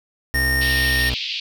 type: tone with pitch glide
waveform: 35% pulse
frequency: 65.1 to 62.27 Hz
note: C2 to B1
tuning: -8 to +15 cents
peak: -20 dBFS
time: 0.34-1.14 s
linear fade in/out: 0 ms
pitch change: -77 cents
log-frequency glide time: 0.86-1.02 s
type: tone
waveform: square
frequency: 1839 Hz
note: A#6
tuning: 24 cents flat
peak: -19 dBFS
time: 0.34-1.1 s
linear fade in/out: 10 ms
type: band-pass noise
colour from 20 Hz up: pink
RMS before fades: -27 dBFS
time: 0.61-1.4 s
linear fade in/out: 5 ms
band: 2500 to 4700 Hz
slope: 48 dB/octave
effects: none